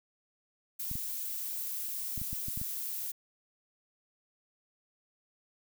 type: noise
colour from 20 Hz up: violet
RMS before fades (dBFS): -37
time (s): 0.79-3.12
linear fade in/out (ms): 10
type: clicks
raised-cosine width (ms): 5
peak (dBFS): -28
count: 8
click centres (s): 0.914 / 0.955 / 2.178 / 2.216 / 2.33 / 2.484 / 2.575 / 2.615
effects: none